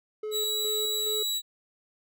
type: tone with tremolo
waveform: triangle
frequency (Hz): 428.1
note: A4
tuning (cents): -47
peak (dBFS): -29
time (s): 0.23-1.23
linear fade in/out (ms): 5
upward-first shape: square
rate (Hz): 2.4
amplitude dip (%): 45
type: tone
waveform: sawtooth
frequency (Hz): 3901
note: B7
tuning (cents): -22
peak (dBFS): -24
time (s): 0.31-1.42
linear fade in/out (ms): 50
effects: none